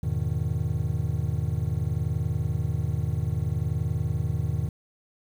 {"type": "chord", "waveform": "triangle", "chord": "E major seventh", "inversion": "none", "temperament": "just", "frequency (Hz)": [82.41, 103.01, 123.61, 154.51], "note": ["E2", "G#2", "B2", "D#3"], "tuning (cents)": [0, -14, 2, -12], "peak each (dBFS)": -28, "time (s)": [0.03, 4.69], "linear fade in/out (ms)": 5, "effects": ["9-bit"]}